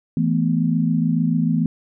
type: chord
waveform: sine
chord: E suspended fourth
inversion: none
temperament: equal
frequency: 164.81 / 220 / 246.9 Hz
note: E3 / A3 / B3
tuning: 0 / 0 / 0 cents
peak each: -19 / -22 / -21 dBFS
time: 0.17-1.66 s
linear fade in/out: 2 ms
effects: none